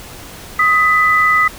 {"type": "tone pair together", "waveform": "sine", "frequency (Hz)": [1253, 1989], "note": ["D#6", "B6"], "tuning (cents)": [12, 12], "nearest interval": "minor sixth", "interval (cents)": 800, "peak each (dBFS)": -12, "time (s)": [0.59, 1.48], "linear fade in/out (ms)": 5, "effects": ["pink hiss -34 dBFS RMS until 1.58 s"]}